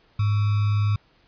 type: tone with sample-and-hold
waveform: sine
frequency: 103.83 Hz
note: G#2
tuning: in tune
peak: -18 dBFS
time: 0.19-0.96 s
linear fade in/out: 5 ms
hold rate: 1225 Hz
effects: pink hiss -60 dBFS RMS until 1.27 s + resampled to 11025 Hz